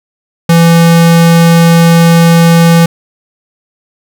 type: tone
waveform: square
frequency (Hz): 167.6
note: E3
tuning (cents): +29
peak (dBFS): -3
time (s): 0.49-2.86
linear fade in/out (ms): 5
effects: none